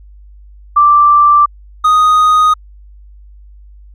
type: tone pair in turn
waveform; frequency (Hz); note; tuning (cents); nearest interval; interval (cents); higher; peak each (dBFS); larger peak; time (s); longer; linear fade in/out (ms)
sine / triangle; 1174.7 / 1244.6; D6 / D#6; 0 / 0; minor second; 100; second; -4; neither; 0.76-1.46 / 1.84-2.54; neither; 10
effects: added 50 Hz sine -35 dBFS peak until 3.94 s